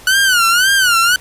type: tone with vibrato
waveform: sawtooth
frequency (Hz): 1472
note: F#6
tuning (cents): -9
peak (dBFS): -6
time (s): 0.07-1.16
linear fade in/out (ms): 2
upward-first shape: sine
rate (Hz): 1.9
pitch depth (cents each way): 150
effects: pink hiss -39 dBFS RMS until 1.2 s + resampled to 32000 Hz